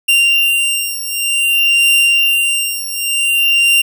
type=beating tone pair; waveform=45% pulse; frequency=2779 / 2779.54 Hz; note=F7 / F7; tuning=-9 / -9 cents; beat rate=0.54 Hz; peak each=-14 dBFS; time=0.08-3.82 s; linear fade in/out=10 ms; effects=8-bit